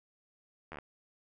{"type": "slowing click train", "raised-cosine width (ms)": 0.5, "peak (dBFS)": -28, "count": 6, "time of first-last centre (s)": [0.72, 0.786], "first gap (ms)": 12, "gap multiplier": 1.05, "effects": []}